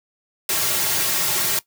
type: noise with comb filter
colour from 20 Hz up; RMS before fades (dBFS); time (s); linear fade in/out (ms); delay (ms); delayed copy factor
white; -21; 0.49-1.59; 2; 4; -0.9
effects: noise-tail reverb RT60 0.1 s tail -18 dB re dry + high-pass 100 Hz 12 dB/octave